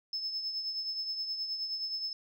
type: tone with tremolo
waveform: sine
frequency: 5230 Hz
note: E8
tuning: 15 cents flat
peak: -30 dBFS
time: 0.13-2.13 s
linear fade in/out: 2 ms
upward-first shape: triangle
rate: 9.5 Hz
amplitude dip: 60%
effects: tanh soft clip ceiling -26 dBFS